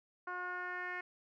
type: tone with low-pass filter sweep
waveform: 10% pulse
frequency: 359.9 Hz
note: F#4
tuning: 48 cents flat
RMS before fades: -41 dBFS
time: 0.27-1.01 s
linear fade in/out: 5 ms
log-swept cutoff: 1300 to 2000 Hz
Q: 3.8
effects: none